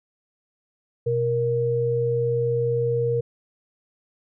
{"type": "tone pair together", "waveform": "sine", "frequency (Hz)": [124.63, 469.4], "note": ["B2", "A#4"], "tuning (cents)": [16, 12], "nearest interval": "octave + major seventh", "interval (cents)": 2296, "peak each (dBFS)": [-25, -21], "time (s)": [1.06, 3.21], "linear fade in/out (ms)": 10, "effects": []}